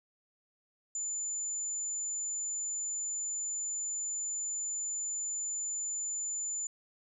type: tone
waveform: sine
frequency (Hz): 7040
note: A8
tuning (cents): 0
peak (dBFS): -33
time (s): 0.95-6.67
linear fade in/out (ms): 2
effects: none